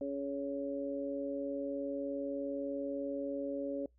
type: harmonic tone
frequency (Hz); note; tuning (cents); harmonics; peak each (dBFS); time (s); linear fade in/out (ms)
139.9; C#3; +16; 2 / 3 / 4; -38 / -43 / -38; 0.01-3.86; 2
effects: noise-tail reverb RT60 0.2 s tail -26 dB re dry + added 60 Hz sine -65 dBFS peak until 3.98 s